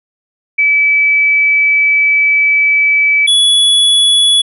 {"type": "tone pair in turn", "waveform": ["sine", "square"], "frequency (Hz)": [2300, 3397], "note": ["D7", "G#7"], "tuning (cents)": [-37, 38], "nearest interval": "perfect fifth", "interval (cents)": 675, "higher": "second", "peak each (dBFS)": -7, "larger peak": "neither", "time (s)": [[0.58, 3.27], [3.27, 4.42]], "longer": "first", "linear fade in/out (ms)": 10, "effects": ["resampled to 32000 Hz"]}